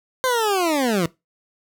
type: linear sweep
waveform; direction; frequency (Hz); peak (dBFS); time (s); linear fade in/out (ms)
20% pulse; down; 525 to 157.5; -13; 0.24-1.06; 0
effects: noise-tail reverb RT60 0.2 s tail -20 dB re dry